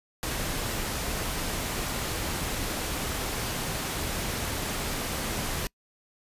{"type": "noise", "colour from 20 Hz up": "pink", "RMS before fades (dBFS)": -31, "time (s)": [0.23, 5.67], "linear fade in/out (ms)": 0, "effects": ["noise-tail reverb RT60 0.1 s tail -26 dB re dry", "resampled to 32000 Hz"]}